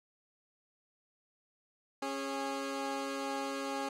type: tone pair together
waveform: 15% pulse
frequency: 274 / 412.1 Hz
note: C#4 / G#4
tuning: -20 / -13 cents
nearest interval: perfect fifth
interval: 707 cents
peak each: -30 / -34 dBFS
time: 2.02-3.89 s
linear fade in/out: 5 ms
effects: low-pass 9000 Hz 12 dB/octave